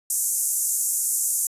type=band-pass noise; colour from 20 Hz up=pink; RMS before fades=-24 dBFS; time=0.1-1.47 s; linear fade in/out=2 ms; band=6700 to 13000 Hz; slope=48 dB/octave; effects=resampled to 32000 Hz